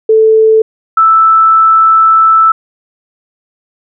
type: tone pair in turn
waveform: sine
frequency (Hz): 440 / 1318.5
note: A4 / E6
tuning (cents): 0 / 0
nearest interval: octave + perfect fifth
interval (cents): 1900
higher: second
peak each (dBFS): -3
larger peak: neither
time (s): 0.09-0.62 / 0.97-2.52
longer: second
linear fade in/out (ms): 5
effects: none